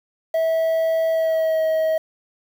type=tone with pitch glide; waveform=triangle; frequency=650 to 636.6 Hz; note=E5 to D#5; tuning=-24 to +39 cents; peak=-15 dBFS; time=0.34-1.98 s; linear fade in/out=5 ms; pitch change=-37 cents; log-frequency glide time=1.11-1.63 s; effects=7-bit